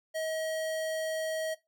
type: tone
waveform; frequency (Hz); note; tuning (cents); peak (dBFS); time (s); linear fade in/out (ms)
square; 636; D#5; +38; -32; 0.14-1.55; 20
effects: noise-tail reverb RT60 0.2 s tail -18 dB re dry